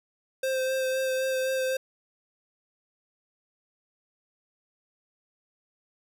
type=tone with vibrato; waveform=square; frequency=523.3 Hz; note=C5; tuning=in tune; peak=-26 dBFS; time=0.43-1.77 s; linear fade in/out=5 ms; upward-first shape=sine; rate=3.9 Hz; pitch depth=16 cents each way; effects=none